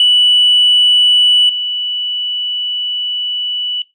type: tone with level steps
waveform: sine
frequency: 2960 Hz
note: F#7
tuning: in tune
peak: -5 / -15 dBFS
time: 0-3.82 s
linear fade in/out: 2 ms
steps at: 1.49 s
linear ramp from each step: 5 ms
effects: noise-tail reverb RT60 0.2 s tail -19 dB re dry + tanh soft clip ceiling -2 dBFS